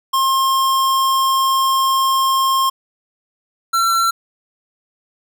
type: tone pair in turn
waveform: square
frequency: 1067 / 1352.4 Hz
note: C6 / E6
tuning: +34 / +44 cents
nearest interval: major third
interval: 410 cents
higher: second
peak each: -14 dBFS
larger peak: neither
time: 0.13-2.7 / 3.73-4.11 s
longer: first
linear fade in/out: 10 ms
effects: none